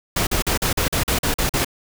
pink noise bursts, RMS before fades -20 dBFS, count 10, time 0.16-1.647 s, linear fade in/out 5 ms, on 110 ms, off 43 ms, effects none

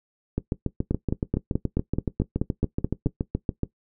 two click trains, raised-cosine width 3 ms, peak -11 / -10 dBFS, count 24 / 11, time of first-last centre 0.38-3.633 / 0.91-3.061 s, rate 7.07 / 4.65 Hz, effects noise-tail reverb RT60 0.1 s tail -17 dB re dry

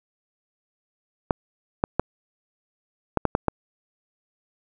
clicks, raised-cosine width 1 ms, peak -5 dBFS, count 7, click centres 1.308 / 1.839 / 1.996 / 3.173 / 3.253 / 3.351 / 3.483 s, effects none

